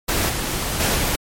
pink noise with level steps, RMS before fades -20 / -24 / -19 / -21 dBFS, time 0.08-1.16 s, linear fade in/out 10 ms, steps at 0.28 / 0.79 / 0.95 s, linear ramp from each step 20 ms, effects MP3 64 kbps

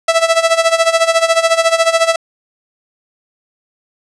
sawtooth tone with tremolo, 659.3 Hz, E5, in tune, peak -3 dBFS, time 0.08-2.16 s, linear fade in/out 5 ms, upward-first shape sine, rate 14 Hz, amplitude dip 80%, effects resampled to 22050 Hz + 7-bit

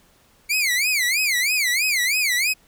sawtooth tone with vibrato, 2217 Hz, C#7, in tune, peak -15 dBFS, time 0.49-2.54 s, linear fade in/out 20 ms, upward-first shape sine, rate 3.1 Hz, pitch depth 240 cents each way, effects pink hiss -57 dBFS RMS until 2.67 s

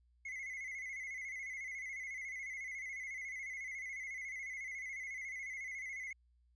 triangle tone with vibrato, 2093 Hz, C7, in tune, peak -40 dBFS, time 0.25-6.13 s, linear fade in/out 5 ms, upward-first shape square, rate 14 Hz, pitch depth 58 cents each way, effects added 60 Hz sine -68 dBFS peak until 6.55 s + resampled to 22050 Hz

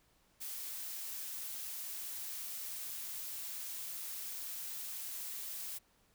blue noise, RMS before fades -43 dBFS, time 0.4-5.79 s, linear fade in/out 20 ms, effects pink hiss -71 dBFS RMS until 6.14 s

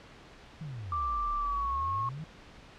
sine exponential two-way sweep, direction down then up, 164.81 to 34 to 164.81 Hz, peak -37 dBFS, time 0.61-2.24 s, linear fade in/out 0 ms, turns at 1.37 s
sine tone with pitch glide, 1174.7 to 1089.7 Hz, D6 to C#6, 0 to -30 cents, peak -29 dBFS, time 0.92-2.09 s, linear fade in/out 2 ms, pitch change -130 cents, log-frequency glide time 1.36-1.78 s
effects pink hiss -52 dBFS RMS until 2.78 s + low-pass 4000 Hz 12 dB/octave

